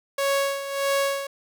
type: tone with tremolo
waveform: sawtooth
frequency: 554.4 Hz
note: C#5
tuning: in tune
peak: -16 dBFS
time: 0.18-1.27 s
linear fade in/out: 5 ms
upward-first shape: sine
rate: 1.6 Hz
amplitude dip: 70%
effects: none